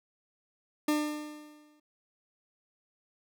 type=tone with exponential decay; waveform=40% pulse; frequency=300.3 Hz; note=D4; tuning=39 cents sharp; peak=-23 dBFS; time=0.88-1.8 s; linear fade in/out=5 ms; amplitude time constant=200 ms; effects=none